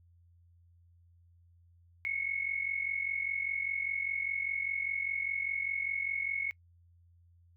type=tone pair together; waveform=sine; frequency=2181 / 2226 Hz; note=C#7 / C#7; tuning=-29 / +7 cents; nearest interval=unison; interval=36 cents; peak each=-33 / -36 dBFS; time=2.05-6.51 s; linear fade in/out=0 ms; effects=noise-tail reverb RT60 0.1 s tail -24 dB re dry + added 86 Hz sine -60 dBFS peak until 7.56 s